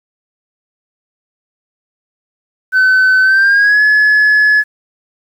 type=tone with pitch glide; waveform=sine; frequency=1519 to 1705 Hz; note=F#6 to G#6; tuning=+45 to +45 cents; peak=-4 dBFS; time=2.72-4.64 s; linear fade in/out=50 ms; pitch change=+200 cents; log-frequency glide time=3.22-3.82 s; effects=tanh soft clip ceiling -5 dBFS + 7-bit